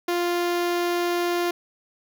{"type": "tone with notch filter", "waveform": "sawtooth", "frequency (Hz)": 349.2, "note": "F4", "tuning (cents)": 0, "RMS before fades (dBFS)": -24, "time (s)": [0.08, 1.51], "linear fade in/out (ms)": 5, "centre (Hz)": 8400, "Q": 1.8, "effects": []}